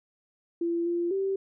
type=tone with pitch steps; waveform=sine; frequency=339.5 / 344.8 / 388.2 Hz; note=F4 / F4 / G4; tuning=-49 / -22 / -17 cents; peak=-25 dBFS; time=0.61-1.36 s; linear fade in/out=5 ms; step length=250 ms; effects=none